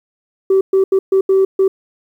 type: tone bursts at uneven times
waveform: sine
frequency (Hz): 384.4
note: G4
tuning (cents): -34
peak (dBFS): -7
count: 6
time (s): 0.5-0.61 / 0.73-0.84 / 0.92-0.99 / 1.12-1.21 / 1.29-1.45 / 1.59-1.68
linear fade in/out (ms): 5
effects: tanh soft clip ceiling -6 dBFS + 8-bit